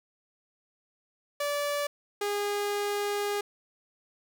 sawtooth tone pair in turn, 579 / 409.4 Hz, D5 / G#4, -25 / -25 cents, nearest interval tritone, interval 600 cents, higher first, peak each -24 / -24 dBFS, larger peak neither, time 1.4-1.87 / 2.21-3.41 s, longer second, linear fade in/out 5 ms, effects none

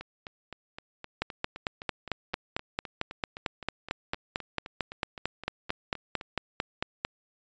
two click trains, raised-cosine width 0.3 ms, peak -12 / -24 dBFS, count 27 / 25, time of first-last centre 1.22-7.05 / 0.01-6.212 s, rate 4.46 / 3.87 Hz, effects resampled to 16000 Hz

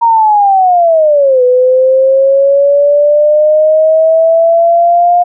sine linear two-way sweep, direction down then up, 940 to 496.5 to 709 Hz, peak -4 dBFS, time 0.01-5.24 s, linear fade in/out 20 ms, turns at 1.43 s, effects none

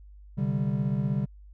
triangle chord, C suspended second, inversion none, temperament equal, 130.81 / 146.83 / 196 Hz, C3 / D3 / G3, 0 / 0 / 0 cents, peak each -27 dBFS, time 0.37-1.26 s, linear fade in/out 20 ms, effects added 50 Hz sine -46 dBFS peak until 1.53 s

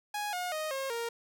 sawtooth tone with pitch steps, 830.6 / 718.9 / 622.2 / 538.6 / 466.2 Hz, G#5 / F5 / D#5 / C#5 / A#4, 0 / +50 / 0 / -50 / 0 cents, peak -29 dBFS, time 0.14-1.09 s, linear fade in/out 5 ms, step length 190 ms, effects none

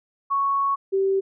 sine tone pair in turn, 1108.7 / 387.7 Hz, C#6 / G4, 0 / -19 cents, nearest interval octave + tritone, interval 1819 cents, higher first, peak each -19 / -18 dBFS, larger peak second, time 0.3-0.76 / 0.92-1.21 s, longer first, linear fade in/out 20 ms, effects none

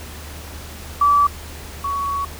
sine tone pair in turn, 1154 / 1121.1 Hz, D6 / C#6, -31 / +19 cents, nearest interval minor second, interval 50 cents, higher first, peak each -11 / -20 dBFS, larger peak first, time 1.01-1.27 / 1.84-2.25 s, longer second, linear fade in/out 5 ms, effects added 75 Hz sine -35 dBFS peak until 2.39 s + pink hiss -37 dBFS RMS until 2.39 s

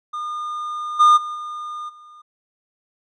triangle tone with level steps, 1215 Hz, D#6, 42 cents flat, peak -23 / -7 / -24 / -26 / -40 dBFS, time 0.13-2.22 s, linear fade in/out 10 ms, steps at 0.99 / 1.16 / 1.34 / 1.88 s, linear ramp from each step 20 ms, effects resampled to 22050 Hz

